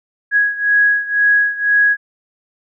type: beating tone pair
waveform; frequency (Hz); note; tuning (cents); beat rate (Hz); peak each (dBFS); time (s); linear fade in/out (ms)
sine; 1661.2 / 1663.2; G#6 / G#6; 0 / +2; 2; -13 / -16; 0.31-1.97; 50
effects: none